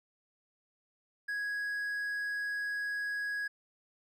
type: tone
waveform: triangle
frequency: 1661.2 Hz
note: G#6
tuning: in tune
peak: -31 dBFS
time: 1.28-3.48 s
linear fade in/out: 10 ms
effects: none